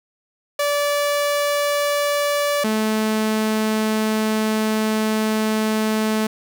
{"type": "tone pair in turn", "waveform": "sawtooth", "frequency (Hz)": [579, 217.3], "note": ["D5", "A3"], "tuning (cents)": [-25, -21], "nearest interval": "octave + perfect fourth", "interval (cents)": 1696, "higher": "first", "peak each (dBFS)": -14, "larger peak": "neither", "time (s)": [[0.59, 2.64], [2.64, 6.27]], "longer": "second", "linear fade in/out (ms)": 5, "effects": []}